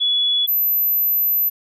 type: tone pair in turn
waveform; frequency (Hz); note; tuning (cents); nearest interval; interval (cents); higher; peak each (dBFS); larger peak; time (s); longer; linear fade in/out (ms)
sine; 3400 / 12060; G#7 / F#9; +40 / +32; octave + minor seventh; 2192; second; -15; neither; 0-0.47 / 0.47-1.5; second; 20
effects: none